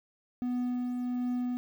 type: tone with tremolo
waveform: triangle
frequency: 247.2 Hz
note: B3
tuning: 2 cents sharp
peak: -26 dBFS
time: 0.42-1.57 s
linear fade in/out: 0 ms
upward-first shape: triangle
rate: 1.4 Hz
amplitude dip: 30%
effects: 10-bit